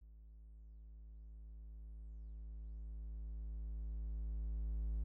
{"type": "tone with level ramp", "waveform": "triangle", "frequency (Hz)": 53.9, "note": "A1", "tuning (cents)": -35, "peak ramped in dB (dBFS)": [-54, -34], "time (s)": [0.01, 5.04], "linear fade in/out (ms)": 10, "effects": []}